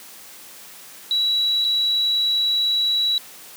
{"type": "tone with dropouts", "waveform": "sine", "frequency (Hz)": 3910, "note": "B7", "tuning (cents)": -18, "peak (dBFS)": -17, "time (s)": [1.11, 3.18], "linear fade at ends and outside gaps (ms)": 1, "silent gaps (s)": [1.644, 1.648], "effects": ["white hiss -42 dBFS RMS until 3.56 s", "high-pass 150 Hz 12 dB/octave"]}